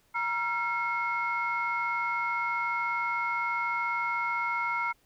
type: tone cluster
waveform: sine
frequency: 947 / 1368 / 2167 Hz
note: A#5 / F6 / C#7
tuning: +27 / -36 / -40 cents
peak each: -31 dBFS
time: 0.14-4.93 s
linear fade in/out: 20 ms
effects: tanh soft clip ceiling -19 dBFS + pink hiss -67 dBFS RMS until 5.05 s